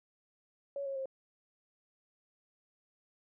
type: tone with pitch steps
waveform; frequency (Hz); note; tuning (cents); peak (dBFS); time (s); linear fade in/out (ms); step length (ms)
sine; 560 / 546.3 / 532.9; C#5 / C#5 / C5; +18 / -25 / +32; -35; 0.76-1.057; 2; 99
effects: none